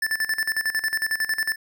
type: tone with tremolo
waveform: square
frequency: 1760 Hz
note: A6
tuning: in tune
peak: -21 dBFS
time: 0.02-1.56 s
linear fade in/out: 5 ms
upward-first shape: square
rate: 11 Hz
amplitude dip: 80%
effects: none